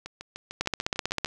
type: two click trains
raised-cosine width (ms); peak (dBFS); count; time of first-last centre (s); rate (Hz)
0.2; -9 / -20; 11 / 9; 0.61-1.247 / 0.06-1.259; 15.7 / 6.67
effects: none